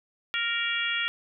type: harmonic tone with a mistuned harmonic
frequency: 466.2 Hz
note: A#4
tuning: in tune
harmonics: 3 / 4 / 5 / 6 / 7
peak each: -32 / -32 / -32 / -32 / -32 dBFS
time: 0.34-1.08 s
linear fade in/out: 0 ms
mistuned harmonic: 7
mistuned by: +32 cents
effects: none